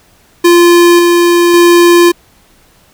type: tone with tremolo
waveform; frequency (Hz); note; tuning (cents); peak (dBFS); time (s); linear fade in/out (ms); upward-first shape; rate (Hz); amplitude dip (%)
square; 346.3; F4; -15; -3; 0.44-2.12; 10; square; 0.91; 25
effects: pink hiss -47 dBFS RMS until 2.93 s